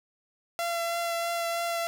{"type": "tone with vibrato", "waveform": "sawtooth", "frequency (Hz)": 680, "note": "F5", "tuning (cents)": -46, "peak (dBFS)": -24, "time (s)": [0.59, 1.87], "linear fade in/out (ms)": 0, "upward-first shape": "triangle", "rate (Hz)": 3.1, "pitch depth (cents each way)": 14, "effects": []}